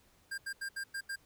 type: tone bursts at uneven times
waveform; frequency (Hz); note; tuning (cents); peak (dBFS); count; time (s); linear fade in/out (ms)
square; 1600; G6; +35; -37; 6; 0.31-0.38 / 0.46-0.53 / 0.61-0.69 / 0.76-0.84 / 0.94-1.01 / 1.09-1.16; 10
effects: pink hiss -67 dBFS RMS until 1.25 s